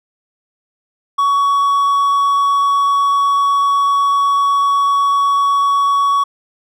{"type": "tone", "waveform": "triangle", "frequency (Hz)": 1123, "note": "C#6", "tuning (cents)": 22, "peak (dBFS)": -9, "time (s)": [1.18, 6.24], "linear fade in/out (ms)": 10, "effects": []}